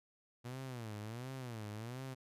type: tone with vibrato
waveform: sawtooth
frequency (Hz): 117.8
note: A#2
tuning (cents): +19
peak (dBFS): -39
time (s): 0.44-2.15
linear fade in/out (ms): 20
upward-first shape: sine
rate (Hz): 1.4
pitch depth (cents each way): 210
effects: resampled to 32000 Hz